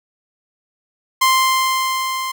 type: tone with level ramp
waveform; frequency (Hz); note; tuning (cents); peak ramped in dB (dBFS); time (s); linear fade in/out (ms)
sawtooth; 1046.5; C6; 0; -7 to -18; 1.21-2.32; 10
effects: none